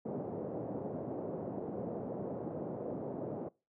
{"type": "band-pass noise", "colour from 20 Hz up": "white", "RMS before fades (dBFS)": -40, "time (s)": [0.05, 3.49], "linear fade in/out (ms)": 10, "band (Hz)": [120, 590], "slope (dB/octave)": 24, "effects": ["noise-tail reverb RT60 0.3 s tail -24 dB re dry"]}